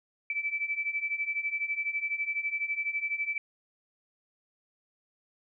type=beating tone pair; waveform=sine; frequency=2308 / 2320 Hz; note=D7 / D7; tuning=-31 / -22 cents; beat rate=12 Hz; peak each=-34 / -31 dBFS; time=0.3-3.38 s; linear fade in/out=2 ms; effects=none